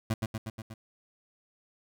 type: tone with echo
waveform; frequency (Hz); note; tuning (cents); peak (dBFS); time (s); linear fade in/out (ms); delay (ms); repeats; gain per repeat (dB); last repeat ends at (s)
25% pulse; 110; A2; 0; -22; 0.1-0.14; 5; 120; 5; -3; 0.74
effects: none